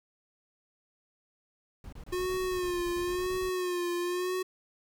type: noise bursts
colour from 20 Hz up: brown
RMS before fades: -44 dBFS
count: 15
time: 1.84-3.494 s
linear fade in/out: 2 ms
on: 86 ms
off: 26 ms
type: tone with vibrato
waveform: square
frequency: 360 Hz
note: F#4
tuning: 47 cents flat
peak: -30 dBFS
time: 2.12-4.43 s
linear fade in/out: 10 ms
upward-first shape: sine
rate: 0.97 Hz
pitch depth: 53 cents each way
effects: none